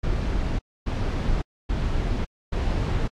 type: noise bursts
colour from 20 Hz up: brown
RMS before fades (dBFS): -24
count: 4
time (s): 0.03-3.08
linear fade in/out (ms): 10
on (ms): 560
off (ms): 270
effects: low-pass 5000 Hz 12 dB/octave + AAC 64 kbps